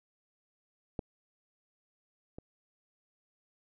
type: clicks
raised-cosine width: 2 ms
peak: -21 / -30 dBFS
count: 2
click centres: 0.992 / 2.385 s
effects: none